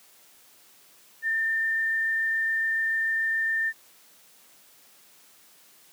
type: tone with frequency modulation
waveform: sine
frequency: 1800 Hz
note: A6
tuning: 39 cents sharp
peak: -23 dBFS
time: 1.22-3.73 s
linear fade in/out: 50 ms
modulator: 27 Hz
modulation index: 0.43
effects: white hiss -56 dBFS RMS until 5.92 s + high-pass 150 Hz 12 dB/octave